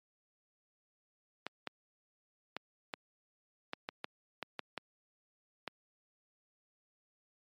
clicks, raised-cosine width 0.3 ms, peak -21 dBFS, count 11, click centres 1.466 / 1.673 / 2.566 / 2.938 / 3.734 / 3.889 / 4.044 / 4.427 / 4.593 / 4.777 / 5.677 s, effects high-pass 200 Hz 12 dB/octave + MP3 64 kbps

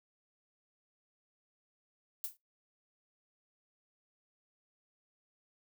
violet noise with exponential decay, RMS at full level -34 dBFS, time 2.24-2.37 s, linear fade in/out 0 ms, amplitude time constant 28 ms, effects noise-tail reverb RT60 0.2 s tail -23 dB re dry

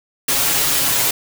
white noise with comb filter, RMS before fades -17 dBFS, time 0.28-1.11 s, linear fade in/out 5 ms, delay 7.2 ms, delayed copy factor +0.9, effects none

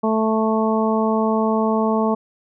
harmonic tone, 220 Hz, A3, in tune, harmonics 1 / 2 / 3 / 4 / 5, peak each -19 / -22 / -24 / -25 / -26 dBFS, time 0.03-2.15 s, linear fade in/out 10 ms, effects none

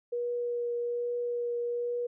sine tone with vibrato, 479.8 Hz, A#4, 50 cents sharp, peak -29 dBFS, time 0.12-2.07 s, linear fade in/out 10 ms, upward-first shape triangle, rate 1.2 Hz, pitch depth 12 cents each way, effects none

